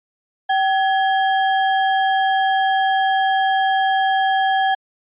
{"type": "tone with sample-and-hold", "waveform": "sine", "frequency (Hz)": 770, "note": "G5", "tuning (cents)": -31, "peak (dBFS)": -14, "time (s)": [0.49, 4.75], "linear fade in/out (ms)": 10, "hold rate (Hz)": 2450, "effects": ["resampled to 8000 Hz"]}